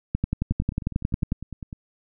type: two click trains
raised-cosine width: 5 ms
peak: -22 / -10 dBFS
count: 13 / 14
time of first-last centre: 0.52-1.728 / 0.15-1.321 s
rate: 9.93 / 11.1 Hz
effects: none